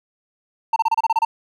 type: tone bursts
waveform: triangle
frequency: 901 Hz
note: A5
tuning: 41 cents sharp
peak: -12 dBFS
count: 9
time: 0.73-1.25 s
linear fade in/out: 5 ms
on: 32 ms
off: 29 ms
effects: none